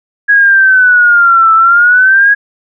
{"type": "exponential two-way sweep", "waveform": "sine", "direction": "down then up", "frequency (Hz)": [1664, 1315, 1664], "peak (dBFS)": -3, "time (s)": [0.28, 2.35], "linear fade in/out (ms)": 20, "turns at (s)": 1.54, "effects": []}